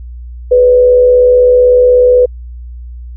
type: tone with frequency modulation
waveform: sine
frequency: 496.8 Hz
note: B4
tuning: 10 cents sharp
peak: -3 dBFS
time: 0.51-2.26 s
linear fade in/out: 10 ms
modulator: 76.1 Hz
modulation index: 0.28
effects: added 60 Hz sine -24 dBFS peak until 3.16 s